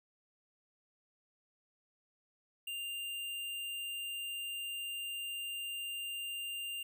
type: tone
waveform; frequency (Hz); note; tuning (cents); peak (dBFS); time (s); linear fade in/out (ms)
square; 2794; F7; 0; -39; 2.67-6.83; 5
effects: none